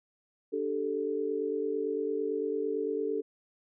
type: chord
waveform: sine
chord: D suspended fourth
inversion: none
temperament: just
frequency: 293.7 / 391.6 / 440.5 Hz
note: D4 / G4 / A4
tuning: 0 / -2 / +2 cents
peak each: -36 / -34 / -31 dBFS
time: 0.52-3.22 s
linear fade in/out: 20 ms
effects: none